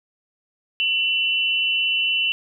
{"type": "tone pair together", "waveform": "sine", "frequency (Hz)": [2712, 2975], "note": ["E7", "F#7"], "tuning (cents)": [49, 9], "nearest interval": "major second", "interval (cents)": 160, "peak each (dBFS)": [-21, -21], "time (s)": [0.8, 2.32], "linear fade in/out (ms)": 0, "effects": []}